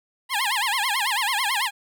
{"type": "tone with vibrato", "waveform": "15% pulse", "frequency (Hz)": 932.3, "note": "A#5", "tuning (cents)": 0, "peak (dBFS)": -15, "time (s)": [0.29, 1.71], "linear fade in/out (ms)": 50, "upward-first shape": "sine", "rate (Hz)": 9.1, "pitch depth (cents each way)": 260, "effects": []}